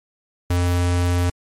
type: tone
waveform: square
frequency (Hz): 88.3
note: F2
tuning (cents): +20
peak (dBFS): -17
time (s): 0.5-1.3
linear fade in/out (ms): 5
effects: MP3 64 kbps